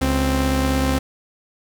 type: tone pair together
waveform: sawtooth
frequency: 69.6 / 262 Hz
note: C#2 / C4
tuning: +8 / +2 cents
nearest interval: octave + major seventh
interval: 2294 cents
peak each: -16 dBFS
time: 0.01-0.99 s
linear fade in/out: 10 ms
effects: none